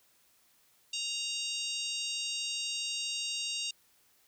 harmonic tone, 932.3 Hz, A#5, in tune, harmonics 3 / 4 / 5 / 6 / 7 / 8 / 9, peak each -37 / -39 / -41 / -43 / -44 / -45 / -46 dBFS, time 0.93-3.71 s, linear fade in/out 5 ms, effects white hiss -67 dBFS RMS until 4.27 s

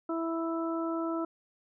harmonic tone, 329.6 Hz, E4, in tune, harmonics 1 / 2 / 3 / 4, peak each -31 / -37 / -42 / -38 dBFS, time 0.09-1.25 s, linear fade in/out 5 ms, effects none

